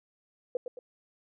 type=tone with echo; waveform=sine; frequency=495.9 Hz; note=B4; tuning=7 cents sharp; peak=-26 dBFS; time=0.55-0.57 s; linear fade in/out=2 ms; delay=110 ms; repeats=2; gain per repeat=-7 dB; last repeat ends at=0.79 s; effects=none